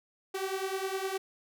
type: beating tone pair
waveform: sawtooth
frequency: 378.9 / 388.7 Hz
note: F#4 / G4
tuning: +41 / -15 cents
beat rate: 9.8 Hz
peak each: -31 / -31 dBFS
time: 0.34-1.18 s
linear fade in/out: 10 ms
effects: none